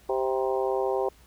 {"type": "harmonic tone with a mistuned harmonic", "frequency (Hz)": 130.81, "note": "C3", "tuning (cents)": 0, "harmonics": [3, 4, 5, 6, 7, 8], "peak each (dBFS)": [-27, -29, -34, -32, -35, -40], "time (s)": [0.09, 1.09], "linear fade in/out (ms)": 5, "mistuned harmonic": 7, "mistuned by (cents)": 51, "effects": ["added 60 Hz sine -55 dBFS peak until 1.26 s", "pink hiss -58 dBFS RMS until 1.26 s"]}